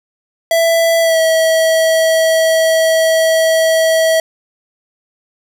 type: tone with pitch glide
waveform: square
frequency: 663 to 646.7 Hz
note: E5 to E5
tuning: +10 to -33 cents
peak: -10 dBFS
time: 0.51-4.2 s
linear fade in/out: 2 ms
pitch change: -43 cents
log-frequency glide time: 1.01-1.19 s
effects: none